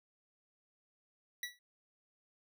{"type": "tone with exponential decay", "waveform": "25% pulse", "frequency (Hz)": 1948, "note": "B6", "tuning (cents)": -24, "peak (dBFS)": -31, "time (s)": [1.43, 1.59], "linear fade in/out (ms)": 2, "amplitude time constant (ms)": 34, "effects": []}